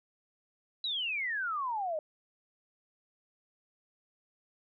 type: exponential sweep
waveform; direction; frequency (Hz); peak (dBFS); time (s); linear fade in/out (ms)
sine; down; 4007 to 597; -31; 0.84-1.99; 2
effects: none